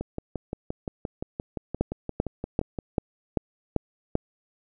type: two click trains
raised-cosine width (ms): 2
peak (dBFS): -9 / -17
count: 7 / 17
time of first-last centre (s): 1.81-4.154 / 0.01-2.788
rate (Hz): 2.56 / 5.76
effects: none